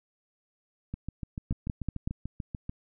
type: two click trains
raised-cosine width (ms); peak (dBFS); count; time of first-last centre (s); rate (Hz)
5; -22 / -17; 13 / 4; 0.94-2.694 / 1.51-2.075; 6.84 / 5.31
effects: none